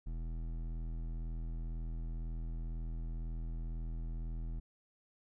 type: tone with hard clipping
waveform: triangle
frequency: 41 Hz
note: E1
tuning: 9 cents flat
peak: -39 dBFS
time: 0.06-4.6 s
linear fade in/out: 10 ms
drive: 16 dB
effects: none